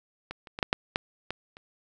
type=clicks; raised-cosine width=0.3 ms; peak=-20 / -29 / -19 / -8 / -6 / -9 / -16 / -30 dBFS; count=8; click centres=0.31 / 0.472 / 0.589 / 0.628 / 0.729 / 0.959 / 1.306 / 1.569 s; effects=none